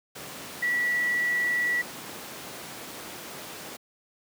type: tone in noise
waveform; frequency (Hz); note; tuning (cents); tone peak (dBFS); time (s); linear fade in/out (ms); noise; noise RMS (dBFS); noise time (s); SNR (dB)
sine; 1947; B6; -25; -23; 0.62-1.82; 10; pink; -39; 0.15-3.77; +13
effects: high-pass 200 Hz 12 dB/octave